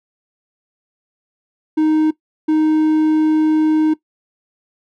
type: tone bursts at uneven times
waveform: triangle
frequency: 311.1 Hz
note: D#4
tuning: in tune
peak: -9 dBFS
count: 2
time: 1.77-2.11 / 2.48-3.94 s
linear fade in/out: 10 ms
effects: noise-tail reverb RT60 0.1 s tail -18 dB re dry